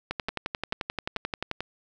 two click trains, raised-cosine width 0.3 ms, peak -13 / -15 dBFS, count 17 / 4, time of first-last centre 0.11-1.514 / 0.29-1.606 s, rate 11.4 / 2.28 Hz, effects none

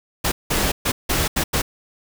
pink noise bursts at uneven times, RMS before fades -20 dBFS, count 6, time 0.24-0.32 / 0.5-0.72 / 0.85-0.92 / 1.09-1.28 / 1.36-1.44 / 1.53-1.62 s, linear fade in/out 10 ms, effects none

